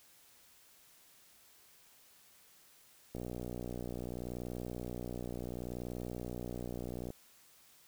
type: click train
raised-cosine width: 2 ms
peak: -28 dBFS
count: 241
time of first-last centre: 3.15-7.104 s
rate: 60.7 Hz
effects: white hiss -63 dBFS RMS until 7.87 s